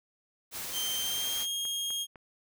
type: noise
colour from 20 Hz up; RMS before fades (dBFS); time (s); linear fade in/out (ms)
white; -38; 0.51-1.47; 50
type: tone with pitch glide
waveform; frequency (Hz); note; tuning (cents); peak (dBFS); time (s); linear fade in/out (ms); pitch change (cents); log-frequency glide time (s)
sawtooth; 3136 to 3248; G7 to G#7; 0 to -39; -28; 0.72-2.07; 50; +61; 0.96-1.5
type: click train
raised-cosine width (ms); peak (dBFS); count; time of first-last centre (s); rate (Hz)
0.5; -33; 4; 1.4-2.158; 3.96
effects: none